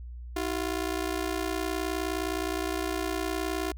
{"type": "ring-modulated tone", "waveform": "sawtooth", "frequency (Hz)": 349.2, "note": "F4", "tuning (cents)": 0, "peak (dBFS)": -22, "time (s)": [0.36, 3.72], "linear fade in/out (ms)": 5, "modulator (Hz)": 29.7, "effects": ["added 60 Hz sine -38 dBFS peak until 3.77 s"]}